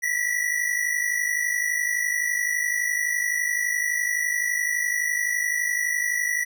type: tone pair together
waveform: square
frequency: 1923.7 / 1975.5 Hz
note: B6 / B6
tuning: -46 / 0 cents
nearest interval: unison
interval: 46 cents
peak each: -26 dBFS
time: 0.02-6.45 s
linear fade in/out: 20 ms
effects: none